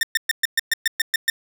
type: tone bursts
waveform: sawtooth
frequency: 1814 Hz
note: A#6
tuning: 48 cents flat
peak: -12 dBFS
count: 10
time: 0.01-1.3 s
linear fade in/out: 2 ms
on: 21 ms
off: 120 ms
effects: none